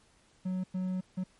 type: tone bursts at uneven times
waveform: triangle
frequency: 185 Hz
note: F#3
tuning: in tune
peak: -28 dBFS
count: 3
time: 0.45-0.64 / 0.74-1.01 / 1.17-1.24 s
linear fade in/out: 10 ms
effects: pink hiss -65 dBFS RMS until 1.39 s + MP3 48 kbps